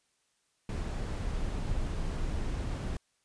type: noise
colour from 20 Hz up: brown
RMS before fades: -33 dBFS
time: 0.69-2.97 s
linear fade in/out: 2 ms
effects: white hiss -74 dBFS RMS until 3.24 s + resampled to 22050 Hz